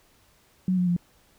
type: tone with pitch steps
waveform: sine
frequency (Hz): 185 / 179.84 / 174.82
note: F#3 / F#3 / F3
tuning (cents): 0 / -49 / +2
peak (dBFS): -20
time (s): 0.68-0.965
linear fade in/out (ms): 2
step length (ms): 95
effects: pink hiss -61 dBFS RMS until 1.38 s